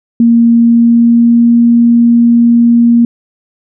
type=tone with pitch glide; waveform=sine; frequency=233.1 to 235.4 Hz; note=A#3 to A#3; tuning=0 to +17 cents; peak=-3 dBFS; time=0.2-3.05 s; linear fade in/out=2 ms; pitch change=+17 cents; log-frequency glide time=0.52-1.55 s; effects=none